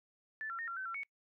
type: tone with pitch steps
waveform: sine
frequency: 1753 / 1362 / 1840 / 1371 / 1532 / 1355 / 2225 Hz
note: A6 / F6 / A#6 / F6 / G6 / E6 / C#7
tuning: -7 / -44 / -23 / -32 / -40 / +47 / +6 cents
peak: -38 dBFS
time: 0.41-1.033 s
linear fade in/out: 0 ms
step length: 89 ms
effects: noise-tail reverb RT60 0.1 s tail -25 dB re dry